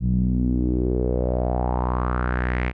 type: tone with low-pass filter sweep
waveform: sawtooth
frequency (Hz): 61.74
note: B1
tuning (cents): 0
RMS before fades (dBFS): -22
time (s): 0-2.73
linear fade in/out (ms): 50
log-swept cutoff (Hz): 160 to 2300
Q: 4.4
effects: none